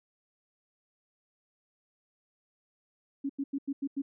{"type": "tone bursts", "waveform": "sine", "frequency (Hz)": 277.2, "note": "C#4", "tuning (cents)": 0, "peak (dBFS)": -29, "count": 6, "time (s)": [3.24, 4.02], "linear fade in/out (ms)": 10, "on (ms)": 55, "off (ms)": 90, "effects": []}